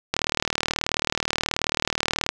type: click train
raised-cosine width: 0.2 ms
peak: -4 dBFS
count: 84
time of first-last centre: 0.14-2.29 s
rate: 38.6 Hz
effects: none